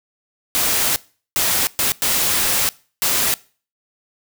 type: noise bursts at uneven times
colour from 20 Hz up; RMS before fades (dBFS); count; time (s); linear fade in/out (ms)
white; -18; 5; 0.55-0.96 / 1.36-1.67 / 1.79-1.92 / 2.02-2.69 / 3.02-3.34; 0
effects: noise-tail reverb RT60 0.4 s tail -22 dB re dry